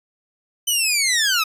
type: linear sweep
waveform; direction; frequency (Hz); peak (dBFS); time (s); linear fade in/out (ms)
15% pulse; down; 3031 to 1244.5; -10; 0.67-1.44; 10
effects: resampled to 32000 Hz